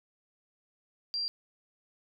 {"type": "tone", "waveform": "sine", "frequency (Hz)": 4739, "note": "D8", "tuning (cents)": 15, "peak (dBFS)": -30, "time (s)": [1.14, 1.28], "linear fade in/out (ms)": 0, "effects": []}